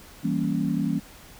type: chord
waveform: sine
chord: E diminished seventh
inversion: none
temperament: equal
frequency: 164.81 / 196 / 233.1 / 277.2 Hz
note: E3 / G3 / Bb3 / Db4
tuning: 0 / 0 / 0 / 0 cents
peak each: -28 dBFS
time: 0.23-1 s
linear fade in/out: 20 ms
effects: pink hiss -48 dBFS RMS until 1.39 s